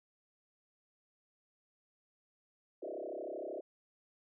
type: tone with frequency modulation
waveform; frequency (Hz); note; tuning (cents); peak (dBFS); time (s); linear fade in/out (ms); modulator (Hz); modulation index
sine; 493.9; B4; 0; -39; 2.82-3.61; 10; 33; 4.9
effects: none